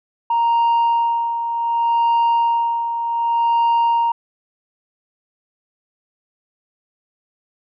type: tone with tremolo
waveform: sine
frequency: 932.3 Hz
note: A#5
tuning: in tune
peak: -10 dBFS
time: 0.3-4.12 s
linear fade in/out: 5 ms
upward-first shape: sine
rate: 0.66 Hz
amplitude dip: 65%
effects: tanh soft clip ceiling -12 dBFS